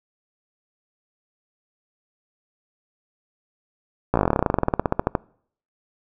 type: slowing click train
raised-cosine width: 1 ms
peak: -4 dBFS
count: 26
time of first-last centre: 4.14-5.152 s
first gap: 16 ms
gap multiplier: 1.07
effects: noise-tail reverb RT60 0.6 s tail -25 dB re dry